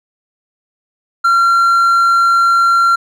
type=tone; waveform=triangle; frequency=1372 Hz; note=F6; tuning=31 cents flat; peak=-6 dBFS; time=1.24-2.96 s; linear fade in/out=10 ms; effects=none